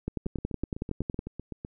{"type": "two click trains", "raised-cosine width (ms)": 3, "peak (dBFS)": [-23, -17], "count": [12, 13], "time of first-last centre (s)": [[0.26, 1.649], [0.08, 1.191]], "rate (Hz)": [7.92, 10.8], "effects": []}